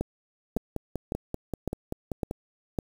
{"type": "two click trains", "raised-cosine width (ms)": 2, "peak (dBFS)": [-17, -14], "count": [10, 6], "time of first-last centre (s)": [[0.57, 2.311], [0.01, 2.788]], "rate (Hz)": [5.17, 1.8], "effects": ["7-bit"]}